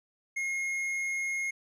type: tone with tanh clipping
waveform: triangle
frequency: 2151 Hz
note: C7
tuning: 47 cents sharp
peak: -31 dBFS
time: 0.36-1.51 s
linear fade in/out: 10 ms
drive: 12 dB
effects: none